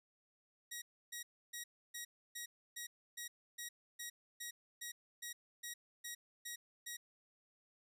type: tone bursts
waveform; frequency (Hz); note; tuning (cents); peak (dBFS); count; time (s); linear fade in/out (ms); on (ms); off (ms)
10% pulse; 1901; A#6; +33; -35; 16; 0.71-6.97; 10; 110; 300
effects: none